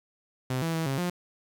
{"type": "tone with pitch steps", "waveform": "sawtooth", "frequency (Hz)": [128.6, 164.4, 162.4, 135.5, 177.3], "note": ["C3", "E3", "E3", "C#3", "F3"], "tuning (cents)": [-30, -4, -26, -39, 26], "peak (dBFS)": -23, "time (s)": [0.5, 1.1], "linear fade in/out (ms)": 5, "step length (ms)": 120, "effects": ["9-bit"]}